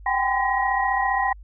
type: tone cluster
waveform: sine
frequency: 769 / 804 / 1022 / 1899 Hz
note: G5 / G5 / C6 / A#6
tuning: -33 / +44 / -41 / +32 cents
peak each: -25 dBFS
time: 0.06-1.33 s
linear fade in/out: 5 ms
effects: added 50 Hz sine -40 dBFS peak until 1.43 s